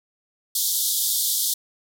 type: band-pass noise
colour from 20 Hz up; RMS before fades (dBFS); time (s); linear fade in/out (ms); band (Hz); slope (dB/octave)
white; -23; 0.55-1.54; 5; 3300 to 16000; 96
effects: none